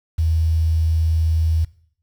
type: tone with quantisation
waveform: sine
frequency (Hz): 80.7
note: E2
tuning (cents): -36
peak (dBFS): -15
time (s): 0.18-1.65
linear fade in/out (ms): 10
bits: 7
effects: noise-tail reverb RT60 0.6 s tail -20 dB re dry